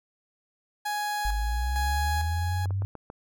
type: tone with tremolo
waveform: 30% pulse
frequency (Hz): 833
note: G#5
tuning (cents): +5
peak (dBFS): -25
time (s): 0.85-2.66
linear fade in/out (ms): 10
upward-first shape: square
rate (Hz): 1.1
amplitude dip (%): 50
type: linear sweep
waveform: sine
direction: up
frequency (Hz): 49.55 to 100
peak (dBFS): -25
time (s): 1.25-2.85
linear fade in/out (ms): 0
type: clicks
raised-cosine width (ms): 1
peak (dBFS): -26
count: 5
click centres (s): 2.657 / 2.707 / 2.821 / 2.953 / 3.101
effects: none